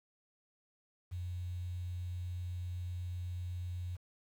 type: tone with quantisation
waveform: sine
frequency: 89.2 Hz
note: F2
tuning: 37 cents sharp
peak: -37 dBFS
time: 1.11-3.97 s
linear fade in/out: 20 ms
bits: 10
effects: none